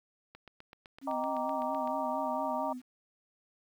click train, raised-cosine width 0.3 ms, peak -33 dBFS, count 13, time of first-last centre 0.35-1.875 s, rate 7.87 Hz
sine tone with vibrato, 261.6 Hz, C4, in tune, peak -38 dBFS, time 1.01-2.82 s, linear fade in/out 50 ms, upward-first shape sine, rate 4.4 Hz, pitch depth 81 cents each way
sine chord, Eb major seventh, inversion none, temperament just, 622.3 / 777.8 / 933.4 / 1166.7 Hz, Eb5 / G5 / Bb5 / D6, 0 / -14 / +2 / -12 cents, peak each -35 / -38 / -35 / -40 dBFS, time 1.07-2.73 s, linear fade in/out 5 ms
effects 10-bit

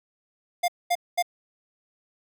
square tone bursts, 704 Hz, F5, 14 cents sharp, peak -21 dBFS, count 3, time 0.63-1.226 s, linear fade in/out 10 ms, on 52 ms, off 220 ms, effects none

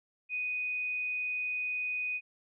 sine tone, 2489 Hz, D#7, in tune, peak -31 dBFS, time 0.29-2.21 s, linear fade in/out 50 ms, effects none

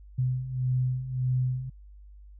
sine beating tone pair, 126.3 / 128 Hz, B2 / C3, +39 / -38 cents, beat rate 1.7 Hz, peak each -31 / -26 dBFS, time 0.18-1.7 s, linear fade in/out 10 ms, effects added 50 Hz sine -46 dBFS peak until 2.39 s

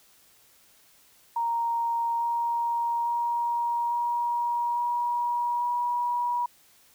sine tone with pitch steps, 932.3 / 938.8 / 945.3 / 951.9 / 958.5 / 965.2 Hz, A#5 / A#5 / A#5 / A#5 / A#5 / B5, 0 / +12 / +24 / +36 / +48 / -40 cents, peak -24 dBFS, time 1.36-6.46 s, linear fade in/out 5 ms, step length 850 ms, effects white hiss -59 dBFS RMS until 6.94 s

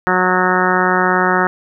harmonic tone, 183.2 Hz, F#3, 17 cents flat, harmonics 1 / 2 / 3 / 4 / 5 / 6 / 7 / 8 / 9 / 10, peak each -21 / -19 / -24 / -21 / -20 / -23 / -19 / -20 / -23 / -22 dBFS, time 0.07-1.47 s, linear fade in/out 0 ms, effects none

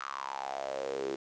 sawtooth tone with high-pass filter sweep, 67.9 Hz, C#2, 35 cents flat, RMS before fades -37 dBFS, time 0-1.16 s, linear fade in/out 10 ms, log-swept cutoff 1300 to 360 Hz, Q 6.7, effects resampled to 16000 Hz + 9-bit

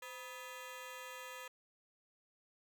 15% pulse ring-modulated tone, 746 Hz, F#5, 14 cents sharp, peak -37 dBFS, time 0.02-1.48 s, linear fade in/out 5 ms, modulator 231 Hz, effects none

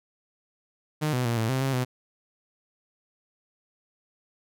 sawtooth tone with pitch steps, 152.8 / 125.5 / 117.6 / 111.9 / 131.1 / 134.7 / 126.5 Hz, D#3 / B2 / A#2 / A2 / C3 / C#3 / B2, -31 / +28 / +16 / +30 / +4 / -49 / +42 cents, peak -20 dBFS, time 1.01-1.85 s, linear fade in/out 20 ms, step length 120 ms, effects none

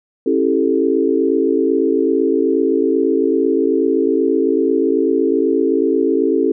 sine chord, A dominant seventh, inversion first, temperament equal with one note detuned, 271.9 / 329.6 / 392 / 440 Hz, C#4 / E4 / G4 / A4, -33 / 0 / 0 / 0 cents, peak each -18 dBFS, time 0.26-6.52 s, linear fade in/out 5 ms, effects none

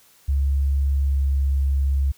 sine tone with pitch glide, 69.3 to 68.7 Hz, C#2 to C#2, 0 to -15 cents, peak -17 dBFS, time 0.28-2.12 s, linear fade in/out 10 ms, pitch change -15 cents, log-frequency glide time 1.07-1.17 s, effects white hiss -55 dBFS RMS until 2.17 s

